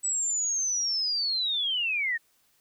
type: linear sweep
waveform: sine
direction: down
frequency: 7950 to 1791 Hz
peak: -25 dBFS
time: 0.03-2.18 s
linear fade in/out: 20 ms
effects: white hiss -67 dBFS RMS until 2.6 s